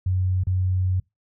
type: tone with dropouts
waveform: sine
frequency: 92.5 Hz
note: F#2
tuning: in tune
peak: -19 dBFS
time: 0.06-1 s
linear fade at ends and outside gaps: 5 ms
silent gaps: 0.437-0.469 s
effects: noise-tail reverb RT60 0.2 s tail -25 dB re dry